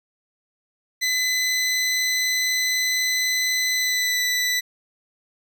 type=tone with pitch glide; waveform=20% pulse; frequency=2014 to 1984 Hz; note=B6 to B6; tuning=+33 to +7 cents; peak=-15 dBFS; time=1.01-4.61 s; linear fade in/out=20 ms; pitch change=-26 cents; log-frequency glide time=3.73-4.21 s; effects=none